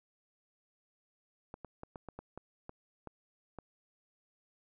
clicks, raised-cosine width 1 ms, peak -30 dBFS, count 10, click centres 1.541 / 1.647 / 1.834 / 1.958 / 2.087 / 2.19 / 2.376 / 2.694 / 3.073 / 3.587 s, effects none

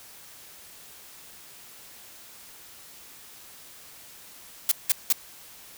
blue noise bursts, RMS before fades -20 dBFS, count 3, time 4.69-5.125 s, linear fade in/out 2 ms, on 25 ms, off 180 ms, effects white hiss -48 dBFS RMS until 5.77 s

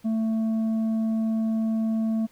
sine tone with tanh clipping, 222.2 Hz, A3, 17 cents sharp, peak -23 dBFS, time 0.04-2.27 s, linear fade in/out 20 ms, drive 5 dB, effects pink hiss -59 dBFS RMS until 2.31 s

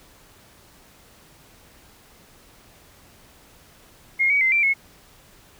sine tone with pitch steps, 2141 / 2262 / 2073 / 2351 / 2183 Hz, C7 / C#7 / C7 / D7 / C#7, +39 / +34 / -17 / +1 / -27 cents, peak -16 dBFS, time 4.19-4.74 s, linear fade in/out 20 ms, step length 110 ms, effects pink hiss -52 dBFS RMS until 5.59 s

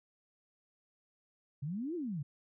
sine exponential two-way sweep, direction up then down, 131.7 to 366 to 131.7 Hz, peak -35 dBFS, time 1.62-2.23 s, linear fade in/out 10 ms, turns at 1.95 s, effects none

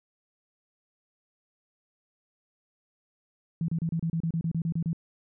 sine tone bursts, 164.81 Hz, E3, in tune, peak -25 dBFS, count 13, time 3.61-4.931 s, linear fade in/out 2 ms, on 73 ms, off 31 ms, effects none

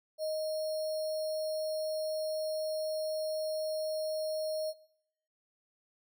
sine tone with sample-and-hold, 624 Hz, D#5, 5 cents sharp, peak -31 dBFS, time 0.18-4.74 s, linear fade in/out 50 ms, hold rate 4900 Hz, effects noise-tail reverb RT60 0.7 s tail -19 dB re dry

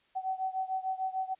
sine beating tone pair, 755 / 761.7 Hz, F#5 / G5, +35 / -50 cents, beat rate 6.7 Hz, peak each -33 / -35 dBFS, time 0.15-1.35 s, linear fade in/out 20 ms, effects white hiss -68 dBFS RMS until 1.39 s + resampled to 8000 Hz

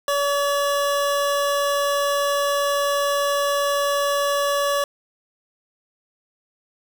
25% pulse tone, 569 Hz, C#5, 45 cents sharp, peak -15 dBFS, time 0.08-4.84 s, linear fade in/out 2 ms, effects 7-bit

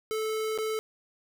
square tone with dropouts, 436.5 Hz, A4, 14 cents flat, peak -29 dBFS, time 0.11-0.79 s, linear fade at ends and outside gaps 0 ms, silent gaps 0.577-0.586 s, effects none

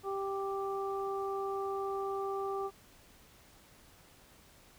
harmonic tone, 392 Hz, G4, in tune, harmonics 1 / 2 / 3, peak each -35 / -40 / -40 dBFS, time 0.03-2.71 s, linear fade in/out 50 ms, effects pink hiss -60 dBFS RMS until 4.78 s

